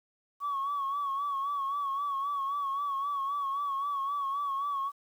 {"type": "tone with vibrato", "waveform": "sine", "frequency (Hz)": 1120, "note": "C#6", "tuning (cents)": 18, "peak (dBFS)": -28, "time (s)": [0.4, 4.92], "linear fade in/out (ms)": 50, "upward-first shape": "sine", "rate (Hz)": 3.8, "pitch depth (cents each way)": 58, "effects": ["tanh soft clip ceiling -26 dBFS", "10-bit"]}